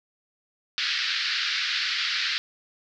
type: band-pass noise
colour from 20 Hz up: white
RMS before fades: -27 dBFS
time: 0.78-2.38 s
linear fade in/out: 0 ms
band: 1400 to 4900 Hz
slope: 48 dB/octave
effects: none